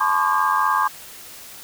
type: tone cluster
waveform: sine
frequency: 863 / 1020 / 1104 / 1200 / 1610 Hz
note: A5 / C6 / C#6 / D6 / G6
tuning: -34 / -44 / -7 / +37 / +46 cents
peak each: -24 / -22 / -21 / -23 / -25 dBFS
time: 0-0.88 s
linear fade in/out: 10 ms
effects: white hiss -40 dBFS RMS until 1.63 s